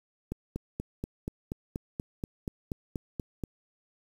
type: click train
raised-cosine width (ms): 3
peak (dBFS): -20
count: 14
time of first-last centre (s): 0.32-3.438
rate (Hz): 4.17
effects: 8-bit